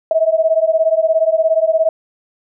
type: beating tone pair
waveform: sine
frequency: 636 / 653 Hz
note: D#5 / E5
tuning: +38 / -17 cents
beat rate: 17 Hz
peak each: -14 / -14 dBFS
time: 0.11-1.89 s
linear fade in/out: 2 ms
effects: none